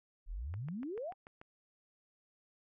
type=exponential sweep; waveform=sine; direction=up; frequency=34 to 820 Hz; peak=-38 dBFS; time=0.26-1.14 s; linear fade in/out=50 ms
type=click train; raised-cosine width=0.5 ms; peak=-36 dBFS; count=7; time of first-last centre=0.54-1.415 s; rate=6.86 Hz
effects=none